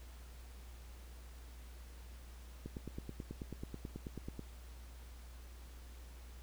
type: click train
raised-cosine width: 3 ms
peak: -30 dBFS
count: 17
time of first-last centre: 2.66-4.393 s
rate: 9.23 Hz
effects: added 60 Hz sine -50 dBFS peak until 6.42 s + pink hiss -61 dBFS RMS until 6.42 s